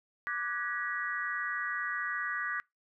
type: chord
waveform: sine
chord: G# half-diminished seventh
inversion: second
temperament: equal with one note detuned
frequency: 1174.7 / 1480 / 1661.2 / 1926 Hz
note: D6 / F#6 / G#6 / B6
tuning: 0 / 0 / 0 / -44 cents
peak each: -38 / -39 / -37 / -36 dBFS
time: 0.27-2.6 s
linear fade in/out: 0 ms
effects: noise-tail reverb RT60 0.2 s tail -25 dB re dry